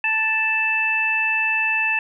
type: harmonic tone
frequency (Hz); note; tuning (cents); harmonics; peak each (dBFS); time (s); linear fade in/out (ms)
880; A5; 0; 1 / 2 / 3; -28 / -24 / -19; 0.04-1.99; 2
effects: none